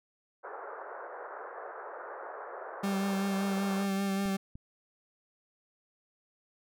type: band-pass noise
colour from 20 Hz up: pink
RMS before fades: -43 dBFS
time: 0.43-3.86 s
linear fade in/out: 20 ms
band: 410 to 1600 Hz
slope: 48 dB/octave
type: tone with vibrato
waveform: 40% pulse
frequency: 196 Hz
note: G3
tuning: in tune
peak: -28 dBFS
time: 2.83-4.37 s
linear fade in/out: 10 ms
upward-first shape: sine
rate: 5.2 Hz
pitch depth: 22 cents each way
type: clicks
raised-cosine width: 5 ms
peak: -34 / -33 dBFS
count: 2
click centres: 4.257 / 4.555 s
effects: none